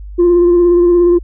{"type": "tone with vibrato", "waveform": "sine", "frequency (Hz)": 349.2, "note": "F4", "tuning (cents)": 0, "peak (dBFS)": -4, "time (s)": [0.18, 1.19], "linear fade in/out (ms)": 20, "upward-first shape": "sine", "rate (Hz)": 17, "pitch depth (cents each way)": 24, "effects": ["tanh soft clip ceiling -4 dBFS", "added 50 Hz sine -26 dBFS peak until 1.23 s"]}